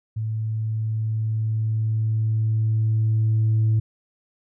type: tone with level ramp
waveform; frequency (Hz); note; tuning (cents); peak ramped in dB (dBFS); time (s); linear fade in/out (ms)
sine; 110; A2; 0; -23 to -14; 0.16-3.8; 10
effects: tanh soft clip ceiling -14 dBFS